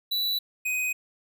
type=tone pair in turn; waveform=square; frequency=3951 / 2504 Hz; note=B7 / D#7; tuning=0 / +10 cents; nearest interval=minor sixth; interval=790 cents; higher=first; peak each=-25 / -26 dBFS; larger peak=first; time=0.11-0.39 / 0.65-0.93 s; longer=neither; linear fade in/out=10 ms; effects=none